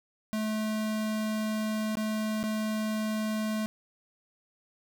square tone with dropouts, 216.2 Hz, A3, 30 cents flat, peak -29 dBFS, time 0.33-3.66 s, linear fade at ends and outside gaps 0 ms, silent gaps 1.954-1.971 / 2.43-2.438 s, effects 10-bit

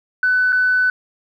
sine tone with dropouts, 1500 Hz, F#6, 23 cents sharp, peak -12 dBFS, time 0.23-0.9 s, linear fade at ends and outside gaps 2 ms, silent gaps 0.523-0.527 s, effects tanh soft clip ceiling -8 dBFS + 9-bit

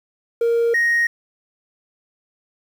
triangle tone pair in turn, 466.2 / 1871.3 Hz, A#4 / A#6, 0 / +6 cents, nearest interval 2 octaves, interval 2406 cents, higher second, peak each -12 dBFS, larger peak neither, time 0.41-0.74 / 0.74-1.07 s, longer neither, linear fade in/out 5 ms, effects tanh soft clip ceiling -10 dBFS + 8-bit

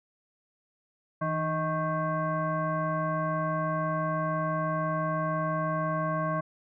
sine tone with frequency modulation, 629 Hz, D#5, 19 cents sharp, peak -26 dBFS, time 1.21-6.41 s, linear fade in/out 10 ms, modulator 468 Hz, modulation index 1.5, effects none

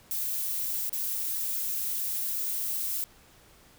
violet noise with dropouts, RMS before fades -31 dBFS, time 0.11-3.04 s, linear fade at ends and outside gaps 0 ms, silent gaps 0.894-0.929 s, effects pink hiss -57 dBFS RMS until 3.78 s

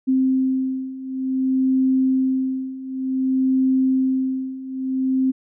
sine beating tone pair, 261.6 / 262.15 Hz, C4 / C4, 0 / +3 cents, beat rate 0.55 Hz, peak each -22 / -19 dBFS, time 0.07-5.32 s, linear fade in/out 20 ms, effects none

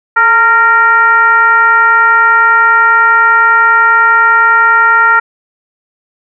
sine tone with frequency modulation, 1385 Hz, F6, 15 cents flat, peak -4 dBFS, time 0.16-5.2 s, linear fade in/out 10 ms, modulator 473 Hz, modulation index 0.86, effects none

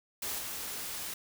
white noise with level steps, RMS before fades -36 / -39 dBFS, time 0.22-1.14 s, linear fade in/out 5 ms, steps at 0.38 s, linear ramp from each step 20 ms, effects none

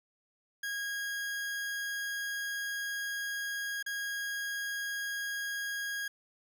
40% pulse tone with dropouts, 1639 Hz, G#6, 23 cents flat, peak -33 dBFS, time 0.63-6.08 s, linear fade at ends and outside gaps 5 ms, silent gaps 3.827-3.862 s, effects none

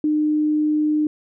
sine tone, 303.4 Hz, D#4, 44 cents flat, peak -16 dBFS, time 0.04-1.07 s, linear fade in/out 2 ms, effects none

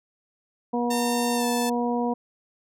harmonic tone, 240.5 Hz, B3, 46 cents flat, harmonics 1 / 2 / 3 / 4, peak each -25 / -28 / -30 / -31 dBFS, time 0.73-2.14 s, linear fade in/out 10 ms
5% pulse tone with pitch glide, 908 to 877.6 Hz, A#5 to A5, -46 to -5 cents, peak -17 dBFS, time 0.9-1.7 s, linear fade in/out 10 ms, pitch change -59 cents, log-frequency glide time 1.35-1.45 s
effects none

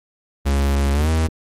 45% pulse tone with pitch glide, 69.7 to 80.06 Hz, C#2 to D#2, +10 to +50 cents, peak -15 dBFS, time 0.45-1.28 s, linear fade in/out 20 ms, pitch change +240 cents, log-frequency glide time 0.93-1.09 s
clicks, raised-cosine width 3 ms, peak -19 dBFS, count 4, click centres 0.863 / 1.01 / 1.048 / 1.286 s
effects MP3 64 kbps

